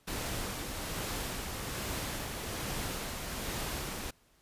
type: noise with tremolo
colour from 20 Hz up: pink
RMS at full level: -36 dBFS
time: 0.07-4.11 s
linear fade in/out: 10 ms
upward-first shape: sine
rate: 1.2 Hz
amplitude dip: 30%
effects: pink hiss -67 dBFS RMS until 4.41 s + resampled to 32000 Hz